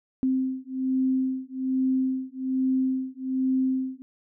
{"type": "beating tone pair", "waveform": "sine", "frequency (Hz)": [260.5, 261.7], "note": ["C4", "C4"], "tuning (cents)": [-7, 0], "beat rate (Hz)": 1.2, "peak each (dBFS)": -26, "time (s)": [0.23, 4.02], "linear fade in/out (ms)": 0, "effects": []}